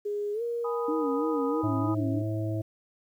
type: tone with pitch glide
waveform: sine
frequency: 412.6 to 471.2 Hz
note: G#4 to A#4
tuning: -11 to +19 cents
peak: -28 dBFS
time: 0.05-1.62 s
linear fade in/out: 10 ms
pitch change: +230 cents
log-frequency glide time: 0.33-0.42 s
type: chord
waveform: sine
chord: G# minor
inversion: none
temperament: equal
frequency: 830.6 / 987.8 / 1244.5 Hz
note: G#5 / B5 / D#6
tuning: 0 / 0 / 0 cents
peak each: -39 / -38 / -35 dBFS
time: 0.64-1.95 s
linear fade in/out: 10 ms
type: tone with vibrato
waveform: sine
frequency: 293.7 Hz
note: D4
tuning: in tune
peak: -28 dBFS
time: 0.88-2.22 s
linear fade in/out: 5 ms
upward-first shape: sine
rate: 3.1 Hz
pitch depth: 140 cents each way
type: harmonic tone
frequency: 108.2 Hz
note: A2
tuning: 29 cents flat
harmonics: 1 / 3 / 5 / 6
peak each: -29 / -33 / -41 / -38 dBFS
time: 1.63-2.62 s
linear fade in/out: 10 ms
effects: 10-bit